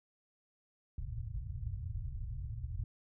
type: low-pass noise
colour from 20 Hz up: white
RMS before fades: -40 dBFS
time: 0.98-2.84 s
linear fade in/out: 2 ms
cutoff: 120 Hz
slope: 48 dB/octave
effects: none